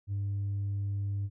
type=tone with tanh clipping; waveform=triangle; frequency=100 Hz; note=G2; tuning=35 cents sharp; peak=-30 dBFS; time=0.07-1.3 s; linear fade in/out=50 ms; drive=6 dB; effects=none